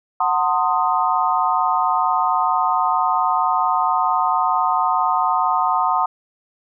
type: chord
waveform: sine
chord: F# diminished seventh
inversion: none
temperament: equal with one note detuned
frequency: 740 / 902.1 / 1046.5 / 1244.5 Hz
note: F#5 / A5 / C6 / Eb6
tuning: 0 / +43 / 0 / 0 cents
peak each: -21 dBFS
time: 0.2-6.06 s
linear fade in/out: 5 ms
effects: none